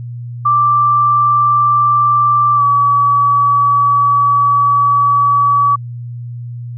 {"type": "tone with pitch glide", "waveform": "sine", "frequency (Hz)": [1174.7, 1141.9], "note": ["D6", "D6"], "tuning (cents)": [0, -49], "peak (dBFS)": -8, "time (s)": [0.45, 5.76], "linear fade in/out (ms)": 10, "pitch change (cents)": -49, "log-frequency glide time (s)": [2.55, 2.63], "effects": ["added 120 Hz sine -23 dBFS peak until 6.77 s"]}